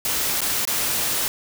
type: noise with dropouts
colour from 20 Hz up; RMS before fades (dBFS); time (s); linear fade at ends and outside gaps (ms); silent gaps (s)
white; -23; 0.05-1.28; 1; 0.407-0.416 / 0.652-0.674
effects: none